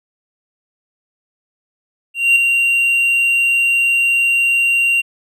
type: tone with ADSR envelope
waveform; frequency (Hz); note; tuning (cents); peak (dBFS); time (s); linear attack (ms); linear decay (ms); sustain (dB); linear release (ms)
triangle; 2763; F7; -19; -5; 2.14-5.02; 220; 3; -5; 21
effects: none